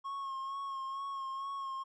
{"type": "tone with vibrato", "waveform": "triangle", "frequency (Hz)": 1087, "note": "C#6", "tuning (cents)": -34, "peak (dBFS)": -35, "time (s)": [0.04, 1.84], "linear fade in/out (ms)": 20, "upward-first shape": "sine", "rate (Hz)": 2.2, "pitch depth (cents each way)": 31, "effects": ["resampled to 22050 Hz"]}